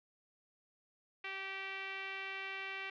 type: tone with low-pass filter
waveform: 5% pulse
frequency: 387.3 Hz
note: G4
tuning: 21 cents flat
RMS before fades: -43 dBFS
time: 1.24-2.9 s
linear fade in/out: 5 ms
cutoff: 2400 Hz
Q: 3
effects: none